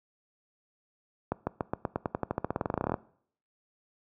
accelerating click train, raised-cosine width 1 ms, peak -14 dBFS, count 25, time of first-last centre 1.32-2.942 s, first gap 150 ms, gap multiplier 0.92, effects noise-tail reverb RT60 0.6 s tail -21 dB re dry + high-pass 80 Hz 12 dB/octave

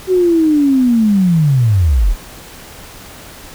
sine linear sweep, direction down, 378.6 to 31.94 Hz, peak -8 dBFS, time 0.07-2.16 s, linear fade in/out 50 ms, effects pink hiss -35 dBFS RMS until 3.54 s

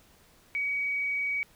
sine tone, 2263 Hz, C#7, 35 cents sharp, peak -27 dBFS, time 0.55-1.43 s, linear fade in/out 0 ms, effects pink hiss -60 dBFS RMS until 1.55 s

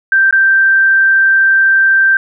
sine tone with dropouts, 1568 Hz, G6, in tune, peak -6 dBFS, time 0.12-2.17 s, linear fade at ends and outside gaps 2 ms, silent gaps 0.31-0.326 s, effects none

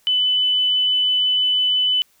sine tone, 3002 Hz, F#7, 24 cents sharp, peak -15 dBFS, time 0.07-2.02 s, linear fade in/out 0 ms, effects white hiss -59 dBFS RMS until 2.2 s

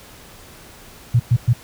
sine tone bursts, 119.5 Hz, A#2, 43 cents sharp, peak -10 dBFS, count 3, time 1.14-1.534 s, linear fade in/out 10 ms, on 58 ms, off 110 ms, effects pink hiss -43 dBFS RMS until 1.63 s

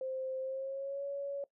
sine tone with pitch glide, 523.3 to 560.9 Hz, C5 to C#5, 0 to +20 cents, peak -35 dBFS, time 0.01-1.44 s, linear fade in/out 2 ms, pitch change +120 cents, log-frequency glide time 0.4-1.04 s, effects noise-tail reverb RT60 0.1 s tail -18 dB re dry

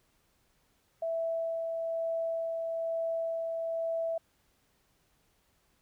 sine tone with tremolo, 659.3 Hz, E5, in tune, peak -29 dBFS, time 1.02-4.18 s, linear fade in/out 5 ms, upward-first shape sine, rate 1.1 Hz, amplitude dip 25%, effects pink hiss -71 dBFS RMS until 5.81 s

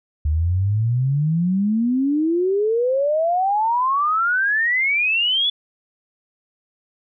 sine exponential sweep, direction up, 73.2 to 3470 Hz, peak -16 dBFS, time 0.25-5.5 s, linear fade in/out 5 ms, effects none

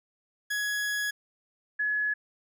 40% pulse / sine tone pair in turn, 1676 / 1696.5 Hz, G#6 / G#6, +15 / +36 cents, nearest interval unison, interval 21 cents, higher second, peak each -27 / -25 dBFS, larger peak second, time 0.5-1.11 / 1.79-2.14 s, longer first, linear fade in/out 10 ms, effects none

